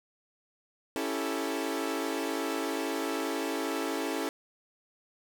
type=chord; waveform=sawtooth; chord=A dominant seventh; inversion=first; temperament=equal; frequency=277.2 / 329.6 / 392 / 440 Hz; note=C#4 / E4 / G4 / A4; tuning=0 / 0 / 0 / 0 cents; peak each=-31 / -31 / -35 / -32 dBFS; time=0.96-4.29 s; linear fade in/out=0 ms; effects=none